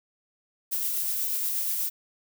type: noise with tremolo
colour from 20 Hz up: violet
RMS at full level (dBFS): -27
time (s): 0.71-1.9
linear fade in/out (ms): 20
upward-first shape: triangle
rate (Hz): 8.3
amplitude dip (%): 30
effects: none

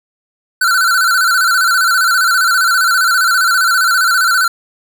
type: tone with vibrato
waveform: square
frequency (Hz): 1439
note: F#6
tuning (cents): -49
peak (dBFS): -10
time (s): 0.61-4.48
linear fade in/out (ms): 5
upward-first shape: square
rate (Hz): 15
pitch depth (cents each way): 80
effects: none

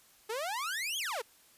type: exponential two-way sweep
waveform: sawtooth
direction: up then down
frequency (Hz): 416.1 to 3400 to 416.1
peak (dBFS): -30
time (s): 0.29-1.22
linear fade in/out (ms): 10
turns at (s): 0.98
effects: white hiss -62 dBFS RMS until 1.57 s + resampled to 32000 Hz

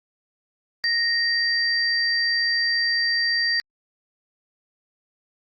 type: tone pair together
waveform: sine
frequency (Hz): 1864.7 / 4699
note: A#6 / D8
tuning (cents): 0 / 0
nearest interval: octave + major third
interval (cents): 1600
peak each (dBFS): -22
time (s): 0.84-3.6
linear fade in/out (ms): 0
effects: Opus 48 kbps

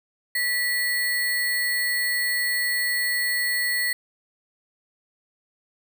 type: tone with sample-and-hold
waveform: sine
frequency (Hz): 1952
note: B6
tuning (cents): -21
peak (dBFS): -21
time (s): 0.35-3.93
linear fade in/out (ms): 5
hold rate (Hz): 6300
effects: none

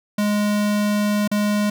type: tone with dropouts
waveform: square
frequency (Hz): 207.7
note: G#3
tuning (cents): 0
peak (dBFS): -18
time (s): 0.18-1.7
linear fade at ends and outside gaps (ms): 5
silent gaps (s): 1.277-1.314
effects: none

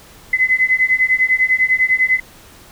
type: beating tone pair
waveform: sine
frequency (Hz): 2026 / 2036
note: B6 / C7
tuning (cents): +44 / -48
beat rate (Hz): 10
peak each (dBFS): -15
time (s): 0.33-2.2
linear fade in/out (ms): 5
effects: pink hiss -43 dBFS RMS until 2.71 s

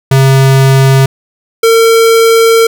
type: tone pair in turn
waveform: square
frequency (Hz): 134.4 / 454.7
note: C3 / A#4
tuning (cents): +47 / -43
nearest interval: octave + major sixth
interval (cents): 2110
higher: second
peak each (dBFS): -4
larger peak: neither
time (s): 0.11-1.06 / 1.63-2.67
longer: second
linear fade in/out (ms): 5
effects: none

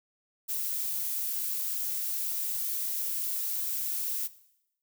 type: noise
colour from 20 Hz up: violet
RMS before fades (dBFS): -32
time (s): 0.48-4.28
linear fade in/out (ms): 20
effects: noise-tail reverb RT60 0.8 s tail -17 dB re dry

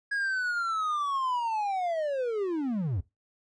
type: linear sweep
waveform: triangle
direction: down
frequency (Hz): 1661.2 to 75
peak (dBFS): -25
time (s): 0.11-3.01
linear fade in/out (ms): 10
effects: noise-tail reverb RT60 0.2 s tail -18 dB re dry + resampled to 22050 Hz

